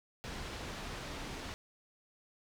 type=low-pass noise; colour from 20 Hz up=pink; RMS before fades=-43 dBFS; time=0.24-1.54 s; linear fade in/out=0 ms; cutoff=5500 Hz; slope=12 dB/octave; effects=none